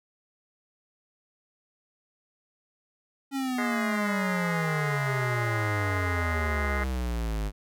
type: exponential sweep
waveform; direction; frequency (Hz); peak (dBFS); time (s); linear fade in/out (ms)
square; down; 277.2 to 50.3; -28; 3.31-7.52; 50
type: harmonic tone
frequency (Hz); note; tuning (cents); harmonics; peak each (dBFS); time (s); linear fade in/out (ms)
207.7; G#3; 0; 2 / 3 / 4 / 5 / 6 / 7 / 8 / 9 / 10; -39 / -38 / -40 / -40 / -36 / -38 / -40 / -38 / -35; 3.58-6.84; 2
effects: none